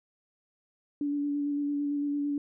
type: tone with vibrato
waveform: sine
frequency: 288.2 Hz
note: D4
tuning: 33 cents flat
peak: -27 dBFS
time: 1.01-2.38 s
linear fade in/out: 2 ms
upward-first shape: square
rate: 8.9 Hz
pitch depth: 12 cents each way
effects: none